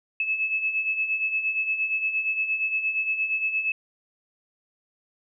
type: beating tone pair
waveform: sine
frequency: 2594 / 2602.6 Hz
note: E7 / E7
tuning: -28 / -23 cents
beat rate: 8.6 Hz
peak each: -31 / -24 dBFS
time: 0.2-3.72 s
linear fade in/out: 2 ms
effects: none